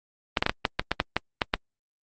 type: clicks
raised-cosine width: 0.3 ms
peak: -5 dBFS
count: 11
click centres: 0.372 / 0.425 / 0.464 / 0.495 / 0.652 / 0.795 / 0.916 / 1.001 / 1.166 / 1.418 / 1.539 s
effects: Opus 24 kbps